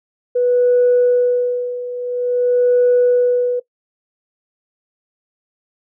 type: tone with tremolo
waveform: sine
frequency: 491.7 Hz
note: B4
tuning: 8 cents flat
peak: -8 dBFS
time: 0.35-3.6 s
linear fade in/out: 10 ms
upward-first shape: sine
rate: 0.49 Hz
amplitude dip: 80%
effects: noise-tail reverb RT60 0.1 s tail -19 dB re dry + tanh soft clip ceiling -6 dBFS

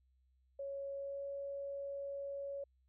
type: tone with pitch glide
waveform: sine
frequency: 554.4 to 558.6 Hz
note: C#5 to C#5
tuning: 0 to +13 cents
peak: -40 dBFS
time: 0.59-2.64 s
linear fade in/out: 5 ms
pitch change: +13 cents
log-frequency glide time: 0.94-1.25 s
effects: added 64 Hz sine -70 dBFS peak until 2.88 s

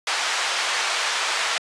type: band-pass noise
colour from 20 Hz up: pink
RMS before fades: -24 dBFS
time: 0.07-1.58 s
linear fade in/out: 2 ms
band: 930 to 6000 Hz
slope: 12 dB/octave
effects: high-pass 400 Hz 12 dB/octave + resampled to 22050 Hz

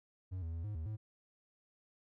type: tone with pitch steps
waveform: triangle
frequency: 92.6 / 81.8 / 83 / 105.1 / 79.4 / 107.9 Hz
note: F#2 / E2 / E2 / G#2 / D#2 / A2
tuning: +2 / -13 / +12 / +21 / +36 / -33 cents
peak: -36 dBFS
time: 0.31-0.97 s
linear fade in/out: 20 ms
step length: 110 ms
effects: none

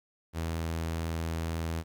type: tone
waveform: sawtooth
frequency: 82 Hz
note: E2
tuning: 9 cents flat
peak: -27 dBFS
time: 0.33-1.84 s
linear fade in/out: 50 ms
effects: 11-bit

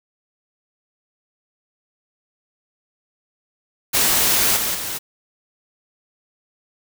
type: noise with level steps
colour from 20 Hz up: white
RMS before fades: -17 / -22 / -27 dBFS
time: 3.93-4.99 s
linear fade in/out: 20 ms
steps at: 4.56 / 4.74 s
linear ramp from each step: 10 ms
effects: none

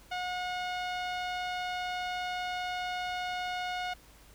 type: tone with low-pass filter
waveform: sawtooth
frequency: 725 Hz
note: F#5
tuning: 35 cents flat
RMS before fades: -35 dBFS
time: 0.11-3.94 s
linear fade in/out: 10 ms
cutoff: 3700 Hz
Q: 1.3
effects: added 52 Hz sine -58 dBFS peak until 4.34 s + pink hiss -58 dBFS RMS until 4.34 s

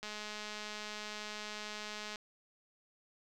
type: click train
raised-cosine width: 0.2 ms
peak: -26 dBFS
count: 450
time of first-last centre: 0.03-2.158 s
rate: 211 Hz
effects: none

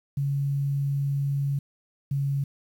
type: tone pair in turn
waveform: sine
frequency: 140.1 / 139.41 Hz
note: C#3 / C#3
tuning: +19 / +10 cents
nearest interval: unison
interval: 9 cents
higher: first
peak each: -23 dBFS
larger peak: neither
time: 0.17-1.59 / 2.11-2.44 s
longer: first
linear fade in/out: 5 ms
effects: 9-bit

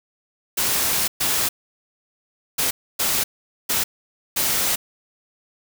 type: noise bursts at uneven times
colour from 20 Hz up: white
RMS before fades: -21 dBFS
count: 6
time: 0.57-1.08 / 1.2-1.49 / 2.58-2.71 / 2.99-3.24 / 3.69-3.84 / 4.36-4.76 s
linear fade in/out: 10 ms
effects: none

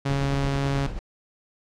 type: tone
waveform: sawtooth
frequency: 138.59 Hz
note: C#3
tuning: in tune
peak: -19 dBFS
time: 0.05-0.87 s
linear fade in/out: 10 ms
type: noise with tremolo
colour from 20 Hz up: brown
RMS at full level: -29 dBFS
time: 0.09-0.99 s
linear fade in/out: 0 ms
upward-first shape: sine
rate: 9.1 Hz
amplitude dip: 50%
effects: low-pass 6000 Hz 12 dB/octave

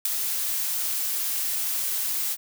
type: noise with ADSR envelope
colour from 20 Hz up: blue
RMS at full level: -20 dBFS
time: 0.05-2.37 s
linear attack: 5 ms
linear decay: 7 ms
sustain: -7 dB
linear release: 46 ms
effects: none

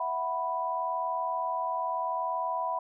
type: chord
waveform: sine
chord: E suspended second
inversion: none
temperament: equal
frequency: 659.3 / 740 / 987.8 Hz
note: E5 / F#5 / B5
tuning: 0 / 0 / 0 cents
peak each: -35 / -35 / -30 dBFS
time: 0-2.79 s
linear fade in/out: 5 ms
effects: none

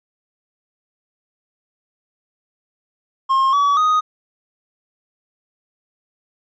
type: tone with pitch steps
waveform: triangle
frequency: 1069 / 1139 / 1246 Hz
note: C6 / C#6 / D#6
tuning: +37 / +47 / +2 cents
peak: -11 dBFS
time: 3.29-4.01 s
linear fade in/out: 20 ms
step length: 240 ms
effects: resampled to 16000 Hz

